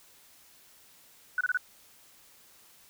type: tone bursts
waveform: sine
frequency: 1486 Hz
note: F#6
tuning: 7 cents sharp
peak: -24 dBFS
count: 4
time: 1.38-1.573 s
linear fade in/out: 2 ms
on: 28 ms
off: 27 ms
effects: white hiss -58 dBFS RMS until 2.89 s